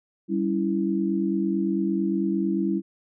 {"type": "chord", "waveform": "sine", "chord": "C# diminished", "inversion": "second", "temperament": "equal with one note detuned", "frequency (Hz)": [196, 280.7, 329.6], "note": ["G3", "C#4", "E4"], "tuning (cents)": [0, 22, 0], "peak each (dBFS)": [-25, -29, -25], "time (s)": [0.28, 2.82], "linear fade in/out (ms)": 50, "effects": []}